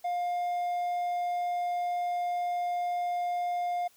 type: tone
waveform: triangle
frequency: 707 Hz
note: F5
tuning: 21 cents sharp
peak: -26 dBFS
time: 0.04-3.88 s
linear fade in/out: 10 ms
effects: white hiss -62 dBFS RMS until 3.96 s